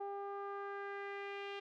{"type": "tone with low-pass filter sweep", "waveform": "sawtooth", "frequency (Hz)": 400, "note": "G4", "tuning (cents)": 35, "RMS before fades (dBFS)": -44, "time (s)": [0, 1.6], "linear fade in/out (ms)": 10, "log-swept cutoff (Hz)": [830, 3000], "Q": 2.6, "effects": []}